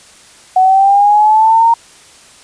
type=linear sweep; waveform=sine; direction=up; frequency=740 to 930 Hz; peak=-5 dBFS; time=0.56-1.74 s; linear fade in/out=5 ms; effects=white hiss -41 dBFS RMS until 2.43 s + resampled to 22050 Hz